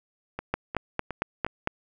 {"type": "two click trains", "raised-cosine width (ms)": 0.5, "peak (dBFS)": [-10, -17], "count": [6, 4], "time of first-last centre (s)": [[0.54, 1.674], [0.39, 1.465]], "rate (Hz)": [4.41, 2.79], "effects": []}